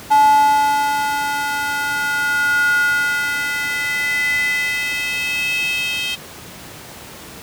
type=tone with high-pass filter sweep; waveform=square; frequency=287.4 Hz; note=D4; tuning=37 cents flat; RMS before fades=-18 dBFS; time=0.1-6.16 s; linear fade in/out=20 ms; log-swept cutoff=840 to 2900 Hz; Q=7.2; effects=pink hiss -36 dBFS RMS until 7.42 s + high-pass 80 Hz 12 dB/octave

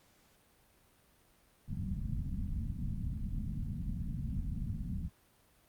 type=low-pass noise; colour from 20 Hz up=pink; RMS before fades=-37 dBFS; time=1.67-5.1 s; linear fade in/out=50 ms; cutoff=230 Hz; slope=48 dB/octave; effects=pink hiss -67 dBFS RMS until 5.68 s + Opus 48 kbps

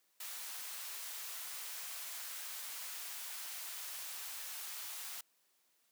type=high-pass noise; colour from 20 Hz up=white; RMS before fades=-45 dBFS; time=0.2-5.21 s; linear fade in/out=5 ms; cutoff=830 Hz; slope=12 dB/octave; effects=white hiss -75 dBFS RMS until 5.91 s + high-pass 200 Hz 12 dB/octave

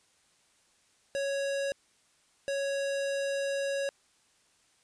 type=tone bursts at uneven times; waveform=square; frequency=554.4 Hz; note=C#5; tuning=in tune; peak=-30 dBFS; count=2; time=1.15-1.72 / 2.48-3.89 s; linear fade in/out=0 ms; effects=white hiss -67 dBFS RMS until 4.83 s + resampled to 22050 Hz

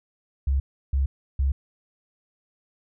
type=tone bursts; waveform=sine; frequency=68 Hz; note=C#2; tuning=33 cents flat; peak=-19 dBFS; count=3; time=0.47-1.52 s; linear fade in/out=5 ms; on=130 ms; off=330 ms; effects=none

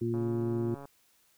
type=harmonic tone; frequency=116.54 Hz; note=A#2; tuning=in tune; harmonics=1 / 2 / 3; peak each=-33 / -34 / -31 dBFS; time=0.01-0.75 s; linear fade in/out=10 ms
type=click train; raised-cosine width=1 ms; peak=-32 dBFS; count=101; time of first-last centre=0.14-0.854 s; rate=140 Hz
effects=white hiss -67 dBFS RMS until 1.37 s

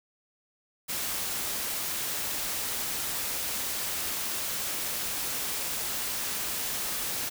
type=noise; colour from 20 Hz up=white; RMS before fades=-32 dBFS; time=0.88-7.3 s; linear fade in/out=20 ms; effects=none

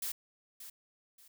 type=noise with echo; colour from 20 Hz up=blue; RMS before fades=-37 dBFS; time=0.02-0.12 s; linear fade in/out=5 ms; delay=580 ms; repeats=2; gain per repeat=-11 dB; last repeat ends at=1.28 s; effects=none

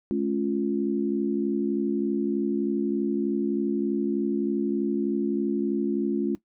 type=tone cluster; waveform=sine; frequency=213.6 / 276.9 / 349.1 Hz; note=G#3 / C#4 / F4; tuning=+49 / -2 / -1 cents; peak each=-27 dBFS; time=0.11-6.35 s; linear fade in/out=0 ms; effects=noise-tail reverb RT60 0.1 s tail -17 dB re dry

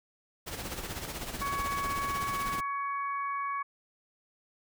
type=noise with tremolo; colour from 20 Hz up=pink; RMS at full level=-36 dBFS; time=0.46-2.61 s; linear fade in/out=20 ms; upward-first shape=sine; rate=16 Hz; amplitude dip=55%
type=harmonic tone; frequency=560 Hz; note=C#5; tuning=18 cents sharp; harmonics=2 / 3 / 4; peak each=-31 / -43 / -42 dBFS; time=1.41-3.63 s; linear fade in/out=10 ms
effects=none

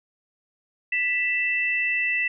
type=tone pair together; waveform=sine; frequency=1975.5 / 2658 Hz; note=B6 / E7; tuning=0 / +14 cents; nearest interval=perfect fourth; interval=514 cents; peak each=-24 / -24 dBFS; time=0.92-2.28 s; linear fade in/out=5 ms; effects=none

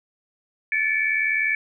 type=tone cluster; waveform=sine; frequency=1745 / 2240 / 2320 Hz; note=A6 / C#7 / D7; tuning=-15 / +18 / -22 cents; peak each=-24 dBFS; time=0.72-1.55 s; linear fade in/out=2 ms; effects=none

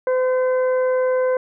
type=harmonic tone; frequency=511 Hz; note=C5; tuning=41 cents flat; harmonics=1 / 2 / 3 / 4; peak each=-16 / -29 / -32 / -40 dBFS; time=0.07-1.37 s; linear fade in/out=2 ms; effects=none

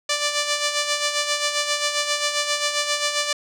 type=tone with tremolo; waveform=5% pulse; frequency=587.3 Hz; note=D5; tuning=in tune; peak=-7 dBFS; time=0.09-3.33 s; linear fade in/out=5 ms; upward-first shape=sine; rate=7.5 Hz; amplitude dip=55%; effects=low-pass 10000 Hz 12 dB/octave

